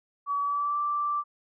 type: tone with pitch glide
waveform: sine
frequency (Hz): 1139 to 1171.7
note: C#6 to D6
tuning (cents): +47 to -4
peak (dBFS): -25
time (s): 0.26-1.24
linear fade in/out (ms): 50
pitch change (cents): +49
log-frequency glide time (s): 0.41-0.79
effects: none